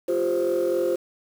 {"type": "chord", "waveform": "sine", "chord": "F suspended second", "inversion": "none", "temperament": "just", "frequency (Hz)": [349.2, 392.9, 523.8], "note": ["F4", "G4", "C5"], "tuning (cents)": [0, 4, 2], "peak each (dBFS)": [-23, -26, -22], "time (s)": [0.08, 0.96], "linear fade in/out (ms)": 10, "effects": ["tanh soft clip ceiling -16 dBFS", "7-bit"]}